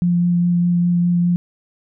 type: tone with vibrato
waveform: sine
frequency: 174.61 Hz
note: F3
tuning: in tune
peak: -13 dBFS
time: 0.02-1.36 s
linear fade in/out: 0 ms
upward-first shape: sine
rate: 4.9 Hz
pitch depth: 10 cents each way
effects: none